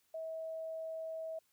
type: tone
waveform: sine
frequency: 645 Hz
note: E5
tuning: 38 cents flat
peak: -39 dBFS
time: 0.14-1.39 s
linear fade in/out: 5 ms
effects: white hiss -75 dBFS RMS until 1.52 s